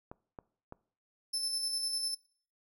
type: clicks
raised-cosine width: 1 ms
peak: -30 dBFS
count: 3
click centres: 0.115 / 0.388 / 0.724 s
type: tone with tremolo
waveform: 30% pulse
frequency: 5274 Hz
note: E8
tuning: in tune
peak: -27 dBFS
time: 1.33-2.15 s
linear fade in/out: 10 ms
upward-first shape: square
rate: 10 Hz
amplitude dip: 35%
effects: noise-tail reverb RT60 0.5 s tail -22 dB re dry